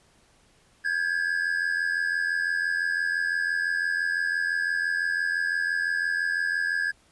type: tone pair together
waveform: triangle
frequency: 1609 / 1694.9 Hz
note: G6 / G#6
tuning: +45 / +35 cents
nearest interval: minor second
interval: 90 cents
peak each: -25 dBFS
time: 0.84-6.92 s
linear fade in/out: 20 ms
effects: pink hiss -61 dBFS RMS until 7.11 s + resampled to 24000 Hz